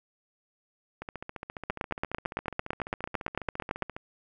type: two click trains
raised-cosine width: 0.5 ms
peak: -22 / -13 dBFS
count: 44 / 20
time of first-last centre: 1.02-3.965 / 1.7-3.823 s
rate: 14.6 / 8.95 Hz
effects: none